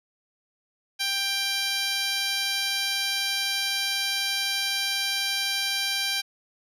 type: tone with band-pass filter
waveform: 10% pulse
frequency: 789 Hz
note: G5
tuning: 11 cents sharp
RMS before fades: -27 dBFS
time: 0.99-6.22 s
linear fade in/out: 20 ms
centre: 5500 Hz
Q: 0.64
effects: none